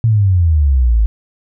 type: exponential sweep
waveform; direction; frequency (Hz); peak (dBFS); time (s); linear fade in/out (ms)
sine; down; 116.54 to 51.91; -8; 0.04-1.06; 0
effects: none